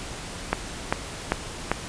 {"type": "click train", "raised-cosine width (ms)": 0.5, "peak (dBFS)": -5, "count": 4, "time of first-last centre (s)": [0.53, 1.716], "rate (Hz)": 2.53, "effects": ["pink hiss -36 dBFS RMS until 1.88 s", "resampled to 22050 Hz"]}